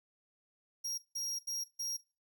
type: tone bursts at uneven times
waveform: 40% pulse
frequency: 5620 Hz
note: F8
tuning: 10 cents sharp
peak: -35 dBFS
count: 4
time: 0.84-0.98 / 1.15-1.39 / 1.47-1.64 / 1.79-1.97 s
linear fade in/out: 10 ms
effects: noise-tail reverb RT60 0.3 s tail -17 dB re dry